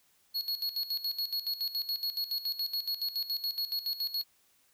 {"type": "tone with tremolo", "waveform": "square", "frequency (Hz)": 4335, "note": "C#8", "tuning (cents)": -39, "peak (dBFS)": -30, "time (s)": [0.34, 4.24], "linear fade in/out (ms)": 20, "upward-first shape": "square", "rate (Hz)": 7.1, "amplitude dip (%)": 75, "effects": ["white hiss -68 dBFS RMS until 4.73 s"]}